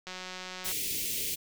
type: click train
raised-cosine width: 0.2 ms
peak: -23 dBFS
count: 120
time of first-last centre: 0.07-0.717 s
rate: 184 Hz
type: band-stop noise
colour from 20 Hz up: white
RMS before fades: -33 dBFS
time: 0.64-1.36 s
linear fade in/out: 20 ms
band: 490 to 2100 Hz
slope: 48 dB/octave
effects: none